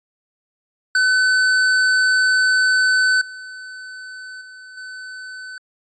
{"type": "tone with level steps", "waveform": "square", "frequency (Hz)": 1513, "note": "F#6", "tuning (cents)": 38, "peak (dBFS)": [-14, -33, -38, -32], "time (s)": [0.95, 5.58], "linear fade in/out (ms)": 2, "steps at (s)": [3.21, 4.41, 4.77], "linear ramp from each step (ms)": 5, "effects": ["resampled to 16000 Hz"]}